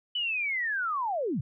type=linear sweep; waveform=sine; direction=down; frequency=3004 to 103 Hz; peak=-27 dBFS; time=0.15-1.41 s; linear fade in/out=5 ms; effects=none